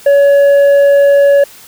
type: tone with tanh clipping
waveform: triangle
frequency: 564 Hz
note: C#5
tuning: 30 cents sharp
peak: -5 dBFS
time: 0.06-1.44 s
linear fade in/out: 5 ms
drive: 9 dB
effects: white hiss -37 dBFS RMS until 1.67 s